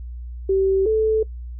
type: tone pair in turn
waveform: sine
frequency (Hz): 385.9 / 436.9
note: G4 / A4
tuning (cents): -27 / -12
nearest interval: major second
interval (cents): 215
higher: second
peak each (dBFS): -15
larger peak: neither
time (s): 0.49-0.86 / 0.86-1.23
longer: neither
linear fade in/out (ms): 5
effects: noise-tail reverb RT60 0.1 s tail -22 dB re dry + added 60 Hz sine -30 dBFS peak until 1.59 s